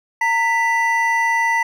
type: tone pair together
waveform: triangle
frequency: 918.9 / 1975.5 Hz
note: A#5 / B6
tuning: -25 / 0 cents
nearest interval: octave + minor second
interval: 1325 cents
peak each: -16 dBFS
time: 0.21-1.63 s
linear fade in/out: 5 ms
effects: none